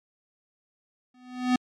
square tone with exponential growth, 250.7 Hz, B3, 26 cents sharp, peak -18 dBFS, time 1.14-1.56 s, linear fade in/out 5 ms, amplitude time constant 90 ms, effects low-pass 5000 Hz 12 dB/octave + MP3 96 kbps

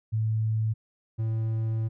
sine / triangle tone pair in turn, 110 / 111.54 Hz, A2 / A2, 0 / +24 cents, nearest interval unison, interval 24 cents, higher second, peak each -23 dBFS, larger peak neither, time 0.12-0.74 / 1.18-1.89 s, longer second, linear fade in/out 20 ms, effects none

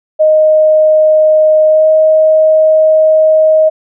sine tone with pitch glide, 621 to 627.5 Hz, D#5 to D#5, -3 to +15 cents, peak -4 dBFS, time 0.19-3.7 s, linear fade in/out 20 ms, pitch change +18 cents, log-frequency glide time 1.67-1.88 s, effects none

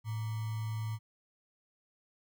sine tone with sample-and-hold, 110 Hz, A2, in tune, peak -33 dBFS, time 0.04-0.99 s, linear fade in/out 50 ms, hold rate 1050 Hz, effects none

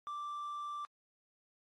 triangle tone with quantisation, 1174.7 Hz, D6, in tune, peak -37 dBFS, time 0.07-0.85 s, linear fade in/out 0 ms, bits 10, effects low-pass 6000 Hz 12 dB/octave + AAC 48 kbps

